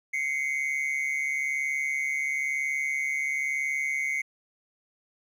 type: tone pair together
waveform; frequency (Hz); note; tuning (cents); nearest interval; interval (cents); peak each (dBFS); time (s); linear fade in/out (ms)
triangle; 2076 / 2217; C7 / C#7; -14 / 0; minor second; 114; -27 / -28; 0.13-4.22; 10
effects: none